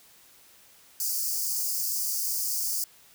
white high-pass noise, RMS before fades -29 dBFS, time 1-2.84 s, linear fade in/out 2 ms, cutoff 4600 Hz, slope 96 dB/octave, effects white hiss -56 dBFS RMS until 3.14 s

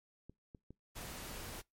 clicks, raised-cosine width 3 ms, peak -38 dBFS, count 3, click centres 0.296 / 0.548 / 0.706 s
pink noise, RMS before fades -46 dBFS, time 0.95-1.62 s, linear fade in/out 20 ms
effects noise-tail reverb RT60 0.2 s tail -25 dB re dry + MP3 64 kbps

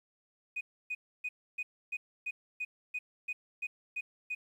sine tone bursts, 2489 Hz, D#7, in tune, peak -32 dBFS, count 12, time 0.56-4.35 s, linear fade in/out 10 ms, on 50 ms, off 290 ms, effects tanh soft clip ceiling -29 dBFS + 11-bit

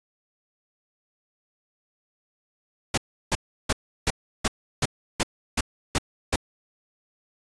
pink noise bursts, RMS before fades -22 dBFS, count 10, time 2.94-6.36 s, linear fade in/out 5 ms, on 36 ms, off 340 ms, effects resampled to 22050 Hz

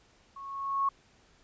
sine tone with level ramp, 1100 Hz, C#6, 14 cents flat, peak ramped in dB -42 to -23 dBFS, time 0.36-0.89 s, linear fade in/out 5 ms, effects pink hiss -63 dBFS RMS until 1.43 s + resampled to 16000 Hz

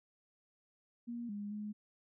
sine tone with pitch steps, 237 / 205 / 209.8 Hz, A#3 / G#3 / G#3, +29 / -22 / +18 cents, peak -39 dBFS, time 1.07-1.73 s, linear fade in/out 20 ms, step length 220 ms, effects none

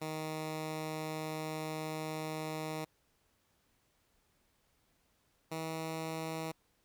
10% pulse tone pair in turn, 156.5 / 160.53 Hz, D#3 / E3, +10 / -46 cents, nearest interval unison, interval 44 cents, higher second, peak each -29 / -29 dBFS, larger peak neither, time 0.01-2.85 / 5.51-6.52 s, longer first, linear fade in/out 10 ms, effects pink hiss -74 dBFS RMS until 6.84 s

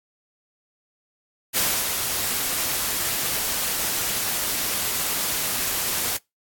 white noise with ADSR envelope, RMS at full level -20 dBFS, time 1.53-6.17 s, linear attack 40 ms, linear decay 290 ms, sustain -5 dB, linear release 5 ms, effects noise-tail reverb RT60 0.2 s tail -24 dB re dry + AAC 64 kbps

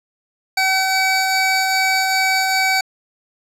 25% pulse tone pair together, 761.5 / 2282 Hz, F#5 / C#7, +50 / +50 cents, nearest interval octave + perfect fifth, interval 1900 cents, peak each -14 dBFS, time 0.57-2.81 s, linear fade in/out 5 ms, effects low-pass 11000 Hz 12 dB/octave

